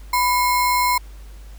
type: tone with sample-and-hold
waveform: sine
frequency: 991 Hz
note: B5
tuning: 6 cents sharp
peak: -15 dBFS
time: 0.13-0.98 s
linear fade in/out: 5 ms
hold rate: 3150 Hz
effects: added 50 Hz sine -36 dBFS peak until 1.58 s + pink hiss -51 dBFS RMS until 1.58 s